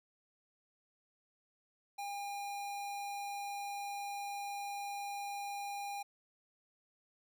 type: tone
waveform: square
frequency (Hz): 807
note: G#5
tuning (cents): -50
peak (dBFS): -40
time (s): 1.98-6.03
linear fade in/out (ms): 10
effects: none